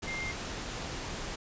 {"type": "tone in noise", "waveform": "sine", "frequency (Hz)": 2109, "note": "C7", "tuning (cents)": 13, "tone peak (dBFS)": -35, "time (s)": [0.07, 0.32], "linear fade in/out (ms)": 10, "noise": "pink", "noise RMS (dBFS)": -38, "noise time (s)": [0.02, 1.36], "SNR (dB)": 0, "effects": ["resampled to 16000 Hz"]}